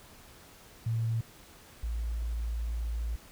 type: tone pair in turn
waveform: sine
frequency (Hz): 113.8 / 56.9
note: A#2 / A#1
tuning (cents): -41 / -41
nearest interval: octave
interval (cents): 1200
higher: first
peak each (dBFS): -27 / -30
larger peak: first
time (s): 0.86-1.21 / 1.83-3.16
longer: second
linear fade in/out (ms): 5
effects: pink hiss -54 dBFS RMS until 3.31 s